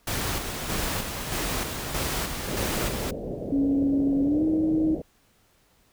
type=noise with tremolo; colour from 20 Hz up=pink; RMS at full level=-28 dBFS; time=0.07-3.11 s; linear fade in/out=5 ms; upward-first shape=square; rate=1.6 Hz; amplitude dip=40%
type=low-pass noise; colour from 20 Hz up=white; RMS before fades=-33 dBFS; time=2.48-5.02 s; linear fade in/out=5 ms; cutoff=600 Hz; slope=48 dB/octave
type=tone with pitch glide; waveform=sine; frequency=277.2 to 314.8 Hz; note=C#4 to D#4; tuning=0 to +20 cents; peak=-20 dBFS; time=3.52-4.95 s; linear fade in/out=5 ms; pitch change=+220 cents; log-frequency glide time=4.23-4.44 s
effects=pink hiss -63 dBFS RMS until 5.92 s